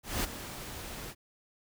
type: noise with ADSR envelope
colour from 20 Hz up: pink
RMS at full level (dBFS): -30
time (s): 0.03-1.15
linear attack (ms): 210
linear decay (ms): 14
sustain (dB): -12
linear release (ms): 56
effects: none